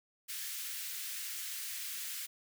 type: high-pass noise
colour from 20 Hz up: white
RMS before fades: -41 dBFS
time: 0.28-2.27 s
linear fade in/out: 20 ms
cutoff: 1600 Hz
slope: 24 dB/octave
effects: none